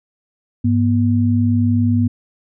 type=tone pair together; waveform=sine; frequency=101.7 / 241.5 Hz; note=G#2 / B3; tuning=-36 / -39 cents; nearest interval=octave + minor third; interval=1497 cents; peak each=-15 dBFS; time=0.64-2.08 s; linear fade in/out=10 ms; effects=none